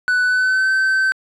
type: tone with pitch glide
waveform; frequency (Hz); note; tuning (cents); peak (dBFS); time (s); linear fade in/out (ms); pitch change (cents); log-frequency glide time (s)
triangle; 1489 to 1542.4; F#6 to G6; +11 to -28; -12; 0.08-1.12; 0; +61; 0.24-0.71
effects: resampled to 24000 Hz